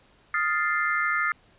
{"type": "chord", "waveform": "sine", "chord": "F dominant seventh", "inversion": "third", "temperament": "equal", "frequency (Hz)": [1244.5, 1396.9, 1760, 2093], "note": ["Eb6", "F6", "A6", "C7"], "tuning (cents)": [0, 0, 0, 0], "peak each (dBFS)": -28, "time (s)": [0.34, 1.32], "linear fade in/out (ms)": 2, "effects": ["pink hiss -59 dBFS RMS until 1.58 s", "resampled to 8000 Hz"]}